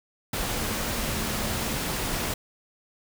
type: tone in noise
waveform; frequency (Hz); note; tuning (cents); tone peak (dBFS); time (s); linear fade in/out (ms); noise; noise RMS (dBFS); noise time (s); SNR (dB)
sine; 220; A3; 0; -37; 0.56-1.77; 5; pink; -29; 0.33-2.34; -11
effects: none